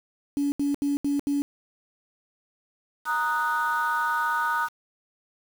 sine tone bursts, 284.5 Hz, C#4, 45 cents sharp, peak -21 dBFS, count 5, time 0.37-1.42 s, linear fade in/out 0 ms, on 150 ms, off 75 ms
sine chord, D# minor, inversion second, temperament equal, 932.3 / 1244.5 / 1480 Hz, A#5 / D#6 / F#6, 0 / 0 / 0 cents, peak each -26 dBFS, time 3.05-4.69 s, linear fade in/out 50 ms
effects tanh soft clip ceiling -17 dBFS + 7-bit

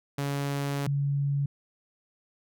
sawtooth / sine tone pair in turn, 141.1 / 141.1 Hz, C#3 / C#3, +31 / +31 cents, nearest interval unison, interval 0 cents, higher neither, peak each -24 dBFS, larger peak neither, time 0.18-0.87 / 0.87-1.46 s, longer first, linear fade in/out 5 ms, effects none

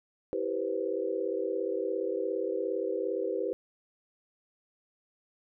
sine chord, C major seventh, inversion first, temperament equal with one note detuned, 329.6 / 392 / 486 / 523.3 Hz, E4 / G4 / B4 / C5, 0 / 0 / -28 / 0 cents, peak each -37 / -33 / -33 / -36 dBFS, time 0.33-3.53 s, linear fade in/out 0 ms, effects none

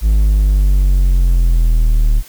triangle linear sweep, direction down, 53.4 to 36.71 Hz, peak -6 dBFS, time 0.01-2.23 s, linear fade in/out 50 ms, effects white hiss -40 dBFS RMS until 2.28 s

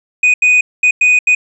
triangle tone bursts at uneven times, 2487 Hz, D#7, 1 cent flat, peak -5 dBFS, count 5, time 0.23-0.34 / 0.42-0.61 / 0.83-0.91 / 1.01-1.19 / 1.27-1.35 s, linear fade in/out 5 ms, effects resampled to 22050 Hz

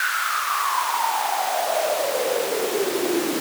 pink noise with high-pass filter sweep, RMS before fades -23 dBFS, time 0-3.4 s, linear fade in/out 2 ms, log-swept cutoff 1500 to 300 Hz, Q 9.6, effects none

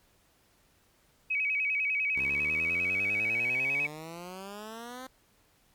sine tone with vibrato, 2403 Hz, D7, 39 cents sharp, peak -26 dBFS, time 1.3-3.87 s, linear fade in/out 10 ms, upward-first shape square, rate 10 Hz, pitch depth 100 cents each way
10% pulse exponential sweep, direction up, 65.41 to 263.2 Hz, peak -32 dBFS, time 2.16-5.07 s, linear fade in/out 5 ms
effects pink hiss -66 dBFS RMS until 5.74 s + MP3 96 kbps

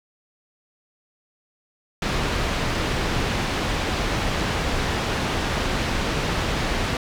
pink low-pass noise, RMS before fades -24 dBFS, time 2.02-6.97 s, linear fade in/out 2 ms, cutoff 4300 Hz, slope 12 dB/octave, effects none

